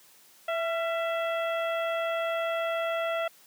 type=harmonic tone with a mistuned harmonic; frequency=662 Hz; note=E5; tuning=7 cents sharp; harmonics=1 / 2 / 3 / 4 / 5; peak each=-28 / -34 / -38 / -40 / -42 dBFS; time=0.48-3.28 s; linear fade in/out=5 ms; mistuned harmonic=2; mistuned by=+51 cents; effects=white hiss -57 dBFS RMS until 3.46 s + high-pass 150 Hz 12 dB/octave